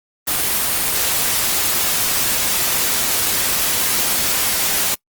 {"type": "noise", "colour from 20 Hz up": "white", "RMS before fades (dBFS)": -18, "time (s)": [0.27, 4.95], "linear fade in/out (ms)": 10, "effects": ["noise-tail reverb RT60 0.1 s tail -25 dB re dry", "Opus 24 kbps"]}